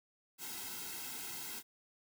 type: noise with comb filter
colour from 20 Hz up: white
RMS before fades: -44 dBFS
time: 0.38-1.63 s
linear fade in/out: 50 ms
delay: 1.7 ms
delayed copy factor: -1
effects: none